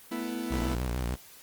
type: chord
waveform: 40% pulse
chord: A suspended second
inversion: none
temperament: equal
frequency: 220 / 246.9 / 329.6 Hz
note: A3 / B3 / E4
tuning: 0 / 0 / 0 cents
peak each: -37 / -34 / -35 dBFS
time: 0.11-0.75 s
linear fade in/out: 10 ms
type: tone with vibrato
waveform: sawtooth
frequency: 61.6 Hz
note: B1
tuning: 4 cents flat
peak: -25 dBFS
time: 0.5-1.16 s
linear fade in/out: 20 ms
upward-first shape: sine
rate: 6.7 Hz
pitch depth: 99 cents each way
effects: white hiss -52 dBFS RMS until 1.42 s + Opus 24 kbps